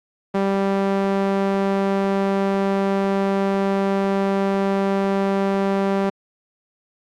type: tone with band-pass filter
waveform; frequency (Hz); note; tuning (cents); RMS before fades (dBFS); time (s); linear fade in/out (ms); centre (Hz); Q
sawtooth; 196; G3; 0; -20; 0.34-6.1; 10; 530; 0.61
effects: Opus 48 kbps